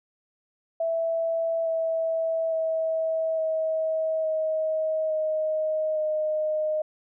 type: tone with pitch steps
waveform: sine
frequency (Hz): 659.3 / 652.1 / 645 / 637.9 / 631 / 624.1 / 617.3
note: E5 / E5 / E5 / D#5 / D#5 / D#5 / D#5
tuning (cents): 0 / -19 / -38 / +43 / +24 / +5 / -14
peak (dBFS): -23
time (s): 0.8-6.82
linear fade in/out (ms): 5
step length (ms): 860
effects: none